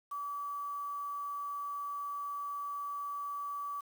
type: tone with quantisation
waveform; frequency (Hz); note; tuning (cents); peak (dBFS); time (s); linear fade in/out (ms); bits
sine; 1148; D6; -40; -36; 0.11-3.81; 10; 9
effects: none